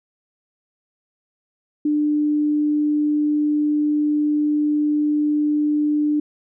sine tone, 298.2 Hz, D4, 27 cents sharp, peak -16 dBFS, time 1.85-6.2 s, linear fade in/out 5 ms, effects none

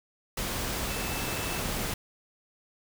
sine tone in noise, 2637 Hz, E7, in tune, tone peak -41 dBFS, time 0.88-1.6 s, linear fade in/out 5 ms, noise pink, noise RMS -32 dBFS, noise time 0.37-1.94 s, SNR -12 dB, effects none

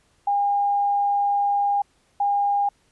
sine tone pair in turn, 809 / 809 Hz, G#5 / G#5, -46 / -46 cents, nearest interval unison, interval 0 cents, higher neither, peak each -18 / -18 dBFS, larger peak neither, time 0.27-1.82 / 2.2-2.69 s, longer first, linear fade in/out 5 ms, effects pink hiss -63 dBFS RMS until 2.91 s + resampled to 24000 Hz

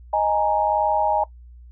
sine chord, D# suspended fourth, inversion none, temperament equal, 622.3 / 830.6 / 932.3 Hz, D#5 / G#5 / A#5, 0 / 0 / 0 cents, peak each -23 / -20 / -23 dBFS, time 0.13-1.24 s, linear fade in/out 5 ms, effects noise-tail reverb RT60 0.1 s tail -18 dB re dry + added 60 Hz sine -41 dBFS peak until 1.71 s

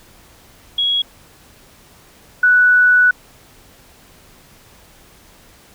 sine tone pair in turn, 3322 / 1479.8 Hz, G#7 / F#6, 0 / 0 cents, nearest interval octave + major second, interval 1400 cents, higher first, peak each -14 / -8 dBFS, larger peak second, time 0.78-1.02 / 2.43-3.11 s, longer second, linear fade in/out 5 ms, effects pink hiss -47 dBFS RMS until 5.74 s

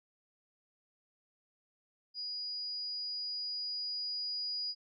sine tone with level ramp, 4900 Hz, D#8, 27 cents flat, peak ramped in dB -37 to -34 dBFS, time 2.14-4.75 s, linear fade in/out 50 ms, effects none

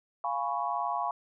sine chord, C# dominant seventh, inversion first, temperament equal, 698.5 / 830.6 / 987.8 / 1108.7 Hz, E#5 / G#5 / B5 / C#6, 0 / 0 / 0 / 0 cents, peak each -34 dBFS, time 0.24-1.11 s, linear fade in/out 2 ms, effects none

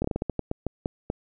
slowing click train, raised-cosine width 2 ms, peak -13 dBFS, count 12, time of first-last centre 0.02-1.101 s, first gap 24 ms, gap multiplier 1.26, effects none

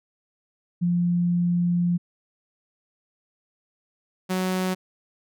sine / sawtooth tone pair in turn, 174.61 / 185.53 Hz, F3 / F#3, 0 / +5 cents, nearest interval minor second, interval 105 cents, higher second, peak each -19 dBFS, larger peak neither, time 0.81-1.98 / 4.29-4.75 s, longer first, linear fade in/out 20 ms, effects none

